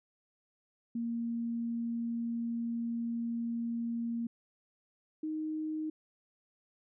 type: tone pair in turn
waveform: sine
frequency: 233.1 / 311.2 Hz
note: A#3 / D#4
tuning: 0 / 0 cents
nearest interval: perfect fourth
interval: 500 cents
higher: second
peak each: -32 / -33 dBFS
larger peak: first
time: 0.95-4.27 / 5.23-5.9 s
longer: first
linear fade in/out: 5 ms
effects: none